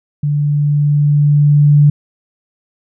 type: tone with level ramp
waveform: sine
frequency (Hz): 146.4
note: D3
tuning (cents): -5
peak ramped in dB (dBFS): -12 to -4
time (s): 0.23-1.9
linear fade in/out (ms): 5
effects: none